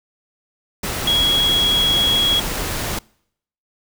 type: tone in noise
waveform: sine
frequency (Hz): 3322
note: G#7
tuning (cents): 0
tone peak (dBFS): -14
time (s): 1.07-2.4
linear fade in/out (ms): 5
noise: pink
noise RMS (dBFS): -24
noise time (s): 0.83-2.99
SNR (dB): +7
effects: noise-tail reverb RT60 0.7 s tail -26 dB re dry